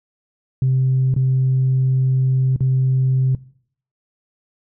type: tone with dropouts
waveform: sine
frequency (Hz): 130.81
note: C3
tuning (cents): 0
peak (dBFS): -12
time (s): 0.62-3.35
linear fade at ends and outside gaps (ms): 2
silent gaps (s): 1.141-1.163 / 2.562-2.606
effects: noise-tail reverb RT60 0.6 s tail -22 dB re dry + tanh soft clip ceiling -10 dBFS